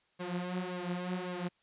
sawtooth tone with flanger, 179.7 Hz, F3, 50 cents sharp, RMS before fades -37 dBFS, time 0.19-1.49 s, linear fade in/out 20 ms, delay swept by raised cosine 1.8 to 7.5 ms, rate 1.8 Hz, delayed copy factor +0.8, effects white hiss -72 dBFS RMS until 1.62 s + resampled to 8000 Hz

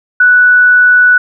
sine tone, 1480 Hz, F#6, in tune, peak -3 dBFS, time 0.2-1.18 s, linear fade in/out 5 ms, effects none

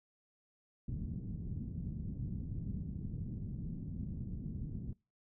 white low-pass noise, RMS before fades -41 dBFS, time 0.88-4.93 s, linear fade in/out 5 ms, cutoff 200 Hz, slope 24 dB/octave, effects noise-tail reverb RT60 0.3 s tail -25 dB re dry

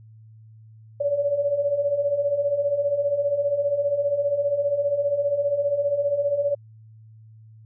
sine beating tone pair, 559 / 574 Hz, C#5 / D5, +14 / -40 cents, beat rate 15 Hz, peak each -27 / -21 dBFS, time 1-6.55 s, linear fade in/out 10 ms, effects added 110 Hz sine -45 dBFS peak until 7.65 s

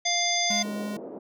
harmonic tone, 698.5 Hz, F5, in tune, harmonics 1 / 3 / 5 / 7 / 9, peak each -29 / -29 / -29 / -29 / -29 dBFS, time 0.05-0.63 s, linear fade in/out 10 ms
square tone, 207.7 Hz, G#3, in tune, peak -31 dBFS, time 0.5-0.97 s, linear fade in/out 5 ms
white band-pass noise, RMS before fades -39 dBFS, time 0.64-1.19 s, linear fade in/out 10 ms, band 230 to 570 Hz, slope 24 dB/octave
effects none

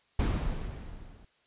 brown noise with level ramp, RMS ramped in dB -24 to -53 dBFS, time 0.19-1.25 s, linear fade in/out 5 ms, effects white hiss -68 dBFS RMS until 1.46 s + resampled to 8000 Hz

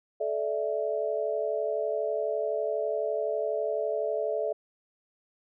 sine chord, A suspended fourth, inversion none, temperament equal with one note detuned, 433.9 / 587.3 / 659.3 Hz, A4 / D5 / E5, -24 / 0 / 0 cents, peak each -31 dBFS, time 0.2-4.53 s, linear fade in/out 10 ms, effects none

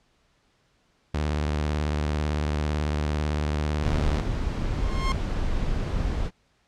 sawtooth tone with vibrato, 75 Hz, D2, 37 cents sharp, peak -20 dBFS, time 1.14-4.21 s, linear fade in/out 5 ms, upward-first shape triangle, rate 18 Hz, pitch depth 100 cents each way
brown noise, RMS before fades -26 dBFS, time 3.81-6.31 s, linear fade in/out 50 ms
sawtooth tone with exponential growth, 1066 Hz, C6, 32 cents sharp, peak -21 dBFS, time 4.61-5.12 s, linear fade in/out 1 ms, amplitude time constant 110 ms
effects pink hiss -66 dBFS RMS until 6.67 s + low-pass 6000 Hz 12 dB/octave

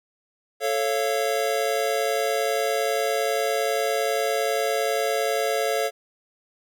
square chord, A augmented, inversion none, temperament just, 440 / 550 / 687.5 Hz, A4 / C#5 / E#5, 0 / -14 / -27 cents, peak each -27 dBFS, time 0.6-5.91 s, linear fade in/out 50 ms, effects none

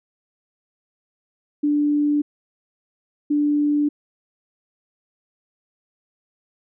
sine tone pair in turn, 293.7 / 293.7 Hz, D4 / D4, 0 / 0 cents, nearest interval unison, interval 0 cents, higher neither, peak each -16 / -16 dBFS, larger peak neither, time 1.63-2.22 / 3.3-3.89 s, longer neither, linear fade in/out 10 ms, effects none

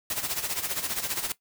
white noise with tremolo, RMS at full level -28 dBFS, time 0.1-1.32 s, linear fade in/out 2 ms, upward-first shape sine, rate 15 Hz, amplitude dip 70%, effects noise-tail reverb RT60 0.1 s tail -17 dB re dry

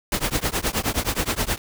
pink noise with tremolo, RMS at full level -20 dBFS, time 0.12-1.58 s, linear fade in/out 2 ms, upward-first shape triangle, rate 9.5 Hz, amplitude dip 100%, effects none

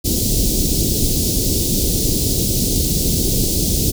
pink band-stop noise, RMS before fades -17 dBFS, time 0.04-3.92 s, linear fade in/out 20 ms, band 410 to 4300 Hz, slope 24 dB/octave, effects none

